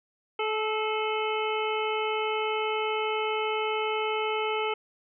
harmonic tone with a mistuned harmonic, 432.5 Hz, A4, 30 cents flat, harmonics 1 / 2 / 3 / 5 / 6 / 7, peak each -29 / -32 / -34 / -36 / -37 / -37 dBFS, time 0.39-4.74 s, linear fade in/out 5 ms, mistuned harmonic 3, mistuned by +19 cents, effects none

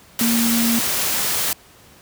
sine tone in noise, 231.9 Hz, A#3, 9 cents flat, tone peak -17 dBFS, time 0.21-0.79 s, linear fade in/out 2 ms, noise white, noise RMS -21 dBFS, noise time 0.19-1.53 s, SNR +1 dB, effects pink hiss -48 dBFS RMS until 2.01 s + high-pass 60 Hz 12 dB/octave

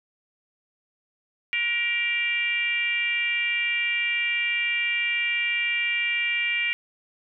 sine tone with frequency modulation, 2349 Hz, D7, in tune, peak -22 dBFS, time 1.53-6.73 s, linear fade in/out 0 ms, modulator 450 Hz, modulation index 1, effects none

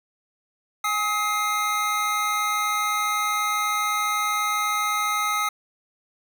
square tone cluster, 827 / 1272 / 2100 Hz, G#5 / D#6 / C7, -8 / +38 / +6 cents, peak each -32 / -24 / -29 dBFS, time 0.84-5.49 s, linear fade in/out 5 ms, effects none

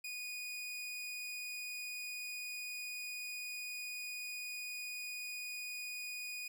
sawtooth tone, 2469 Hz, D#7, 14 cents flat, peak -38 dBFS, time 0.04-6.48 s, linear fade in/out 5 ms, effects none

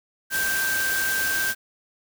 sine tone in noise, 1569 Hz, G6, 1 cent sharp, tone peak -23 dBFS, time 0.3-1.55 s, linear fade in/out 50 ms, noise white, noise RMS -28 dBFS, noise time 0.3-1.55 s, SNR +2 dB, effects none

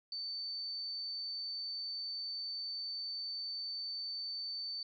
sine tone, 4545 Hz, C#8, 42 cents sharp, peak -38 dBFS, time 0.12-4.83 s, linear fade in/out 2 ms, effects none

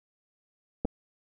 clicks, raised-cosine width 2 ms, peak -16 dBFS, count 2, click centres 0.849 / 0.853 s, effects none

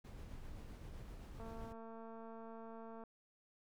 brown noise with tremolo, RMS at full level -49 dBFS, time 0.04-1.73 s, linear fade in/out 10 ms, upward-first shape triangle, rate 7.7 Hz, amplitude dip 30%
click train, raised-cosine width 1 ms, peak -40 dBFS, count 371, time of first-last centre 1.4-3.037 s, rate 226 Hz
effects none

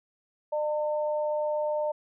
sine tone pair together, 603 / 904.1 Hz, D5 / A5, +46 / +47 cents, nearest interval perfect fifth, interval 701 cents, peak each -26 / -34 dBFS, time 0.52-1.92 s, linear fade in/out 10 ms, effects none

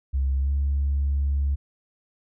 sine tone with pitch glide, 67.3 to 70.04 Hz, C2 to C#2, +49 to +18 cents, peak -19 dBFS, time 0.13-1.56 s, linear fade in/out 20 ms, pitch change +69 cents, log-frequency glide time 0.39-0.51 s, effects tanh soft clip ceiling -17 dBFS

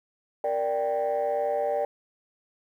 sine chord, G minor, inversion first, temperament equal with one note detuned, 464.8 / 587.3 / 784 Hz, Bb4 / D5 / G5, -5 / 0 / 0 cents, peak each -29 / -25 / -28 dBFS, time 0.44-1.85 s, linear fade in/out 2 ms, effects tanh soft clip ceiling -19 dBFS + 10-bit

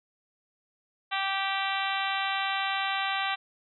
harmonic tone, 389.8 Hz, G4, 10 cents flat, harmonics 2 / 3 / 4 / 5 / 6 / 7 / 8 / 9 / 10, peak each -32 / -34 / -35 / -36 / -37 / -37 / -38 / -39 / -39 dBFS, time 1.11-3.36 s, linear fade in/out 20 ms, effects none

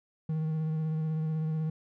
triangle tone with vibrato, 157.5 Hz, D#3, 21 cents sharp, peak -26 dBFS, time 0.29-1.7 s, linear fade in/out 5 ms, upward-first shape sine, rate 16 Hz, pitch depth 21 cents each way, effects none

